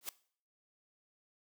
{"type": "noise with exponential growth", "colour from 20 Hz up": "white", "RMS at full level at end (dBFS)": -35, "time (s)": [0.01, 0.09], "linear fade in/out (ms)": 2, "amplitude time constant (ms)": 17, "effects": ["noise-tail reverb RT60 0.5 s tail -19 dB re dry", "high-pass 200 Hz 12 dB/octave"]}